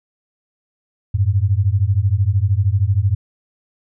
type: beating tone pair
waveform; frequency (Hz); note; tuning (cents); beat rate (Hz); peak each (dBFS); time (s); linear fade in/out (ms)
sine; 92.5 / 105.5; F#2 / G#2; 0 / +28; 13; -16; 1.14-3.15; 10
effects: none